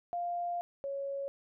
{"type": "tone pair in turn", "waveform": "sine", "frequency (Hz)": [698.5, 554.4], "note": ["F5", "C#5"], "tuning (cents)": [0, 0], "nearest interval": "major third", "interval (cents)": 400, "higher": "first", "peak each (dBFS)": [-32, -34], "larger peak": "first", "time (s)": [[0.13, 0.61], [0.84, 1.28]], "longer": "first", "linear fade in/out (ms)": 0, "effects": []}